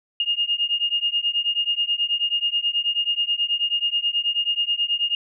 sine beating tone pair, 2835 / 2844.3 Hz, F7 / F7, +25 / +31 cents, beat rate 9.3 Hz, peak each -23 dBFS, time 0.2-5.15 s, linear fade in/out 2 ms, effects none

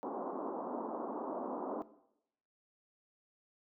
pink band-pass noise, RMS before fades -40 dBFS, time 0.03-1.82 s, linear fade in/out 0 ms, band 230 to 1100 Hz, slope 48 dB/octave, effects noise-tail reverb RT60 0.8 s tail -17 dB re dry

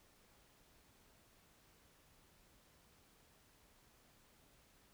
silence, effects pink hiss -69 dBFS RMS until 4.93 s

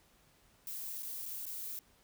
violet noise with dropouts, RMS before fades -42 dBFS, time 0.67-1.79 s, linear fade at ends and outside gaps 1 ms, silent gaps 1.025-1.03 / 1.256-1.26 / 1.456-1.465 s, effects pink hiss -67 dBFS RMS until 2.03 s

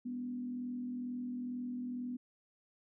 sine tone with frequency modulation, 246.9 Hz, B3, in tune, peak -37 dBFS, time 0.05-2.17 s, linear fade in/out 10 ms, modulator 42.2 Hz, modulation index 0.39, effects none

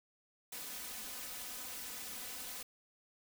white noise with comb filter, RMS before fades -45 dBFS, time 0.52-2.63 s, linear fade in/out 5 ms, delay 4 ms, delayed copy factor +0.9, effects none

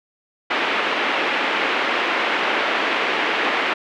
white band-pass noise, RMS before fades -21 dBFS, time 0.5-3.74 s, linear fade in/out 10 ms, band 260 to 2700 Hz, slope 24 dB/octave, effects none

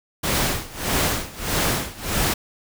pink noise with tremolo, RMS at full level -20 dBFS, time 0.23-2.34 s, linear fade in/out 10 ms, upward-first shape sine, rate 1.6 Hz, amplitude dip 90%, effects none

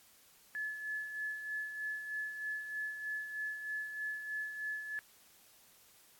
sine tone with tremolo, 1718 Hz, A6, 42 cents flat, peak -35 dBFS, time 0.55-4.99 s, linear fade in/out 0 ms, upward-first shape sine, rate 3.2 Hz, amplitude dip 55%, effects white hiss -63 dBFS RMS until 6.19 s + AAC 64 kbps

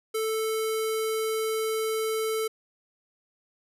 square tone with low-pass filter, 440 Hz, A4, in tune, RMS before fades -28 dBFS, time 0.14-2.48 s, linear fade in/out 10 ms, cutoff 12000 Hz, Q 2.5, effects none

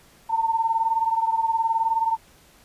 sine beating tone pair, 899 / 918 Hz, A5 / A#5, +37 / -27 cents, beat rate 19 Hz, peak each -21 / -25 dBFS, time 0.29-2.17 s, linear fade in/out 20 ms, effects pink hiss -54 dBFS RMS until 2.64 s + resampled to 32000 Hz

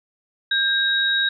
sine tone pair together, 1600 / 3805 Hz, G6 / A#7, +35 / +35 cents, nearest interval octave + minor third, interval 1500 cents, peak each -20 dBFS, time 0.51-1.29 s, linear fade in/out 5 ms, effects none

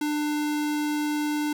square tone, 298.4 Hz, D4, 28 cents sharp, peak -25 dBFS, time 0.01-1.53 s, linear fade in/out 5 ms, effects none

